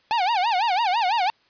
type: tone with vibrato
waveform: 45% pulse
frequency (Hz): 826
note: G#5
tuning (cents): -10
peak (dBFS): -19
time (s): 0.11-1.3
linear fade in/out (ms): 0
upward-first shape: sine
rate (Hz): 6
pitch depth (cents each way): 250
effects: white hiss -61 dBFS RMS until 1.49 s + resampled to 11025 Hz